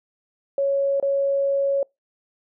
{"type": "tone with dropouts", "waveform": "sine", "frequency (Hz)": 554.4, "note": "C#5", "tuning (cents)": 0, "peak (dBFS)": -18, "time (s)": [0.58, 1.83], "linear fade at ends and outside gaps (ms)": 2, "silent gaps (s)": [1, 1.026], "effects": ["noise-tail reverb RT60 0.2 s tail -26 dB re dry"]}